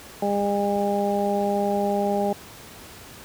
harmonic tone, 202.2 Hz, G#3, 46 cents flat, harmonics 1 / 2 / 3 / 4, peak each -26 / -26 / -26 / -26 dBFS, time 0.22-2.33 s, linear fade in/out 5 ms, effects pink hiss -43 dBFS RMS until 3.24 s + high-pass 60 Hz 12 dB/octave

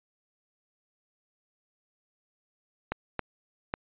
clicks, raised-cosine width 0.5 ms, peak -14 dBFS, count 3, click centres 2.92 / 3.193 / 3.739 s, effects resampled to 8000 Hz

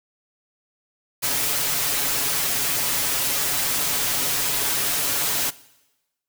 white noise with comb filter, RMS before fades -23 dBFS, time 1.22-5.51 s, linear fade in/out 20 ms, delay 7.1 ms, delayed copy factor +0.65, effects noise-tail reverb RT60 1.0 s tail -20 dB re dry

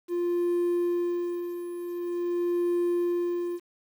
triangle tone with tremolo, 349.2 Hz, F4, in tune, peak -20 dBFS, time 0.08-3.6 s, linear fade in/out 50 ms, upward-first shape sine, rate 0.46 Hz, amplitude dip 70%, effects tanh soft clip ceiling -17 dBFS + 9-bit

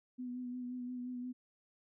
sine tone with vibrato, 248.5 Hz, B3, 11 cents sharp, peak -39 dBFS, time 0.18-1.33 s, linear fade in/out 20 ms, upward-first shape sine, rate 5.7 Hz, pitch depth 25 cents each way, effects none

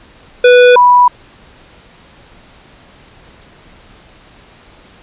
square / sine tone pair in turn, 493 / 983.2 Hz, B4 / B5, -3 / -8 cents, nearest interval octave, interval 1195 cents, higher second, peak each -3 dBFS, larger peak neither, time 0.44-0.76 / 0.76-1.08 s, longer neither, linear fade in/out 5 ms, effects pink hiss -42 dBFS RMS until 5.02 s + resampled to 8000 Hz

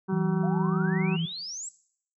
harmonic tone, 190 Hz, F#3, 46 cents sharp, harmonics 1 / 2 / 4 / 5 / 6 / 7 / 8, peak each -28 / -31 / -42 / -39 / -44 / -47 / -45 dBFS, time 0.08-1.17 s, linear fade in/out 20 ms
sine tone, 164.81 Hz, E3, in tune, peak -26 dBFS, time 0.12-1.26 s, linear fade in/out 10 ms
sine exponential sweep, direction up, 664 to 7900 Hz, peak -34 dBFS, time 0.43-1.69 s, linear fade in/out 5 ms
effects noise-tail reverb RT60 0.6 s tail -18 dB re dry

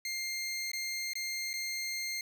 20% pulse tone with dropouts, 2111 Hz, C7, 15 cents sharp, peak -29 dBFS, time 0.05-2.21 s, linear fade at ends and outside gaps 2 ms, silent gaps 0.717-0.733 / 1.134-1.154 / 1.532-1.538 s, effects none

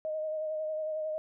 sine tone with vibrato, 622.3 Hz, D#5, in tune, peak -31 dBFS, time 0.05-1.18 s, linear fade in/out 0 ms, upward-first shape sine, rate 11 Hz, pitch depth 24 cents each way, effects none

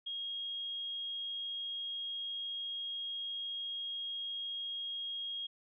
sine tone, 3267 Hz, G#7, 29 cents flat, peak -37 dBFS, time 0.06-5.47 s, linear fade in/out 10 ms, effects none

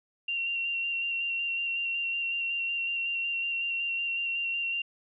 sine tone with vibrato, 2756 Hz, F7, 24 cents flat, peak -28 dBFS, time 0.28-4.82 s, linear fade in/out 5 ms, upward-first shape square, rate 5.4 Hz, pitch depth 15 cents each way, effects none

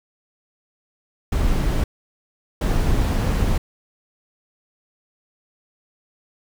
brown noise bursts at uneven times, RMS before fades -19 dBFS, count 2, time 1.32-1.84 / 2.61-3.58 s, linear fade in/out 5 ms, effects none

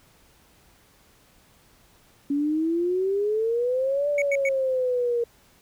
sine exponential two-way sweep, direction up then down, 280 to 586 to 468.1 Hz, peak -21 dBFS, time 2.3-5.24 s, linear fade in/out 5 ms, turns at 4.09 s
triangle tone bursts, 2234 Hz, C#7, 13 cents sharp, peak -22 dBFS, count 3, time 4.18-4.489 s, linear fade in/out 2 ms, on 39 ms, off 96 ms
effects pink hiss -58 dBFS RMS until 5.61 s

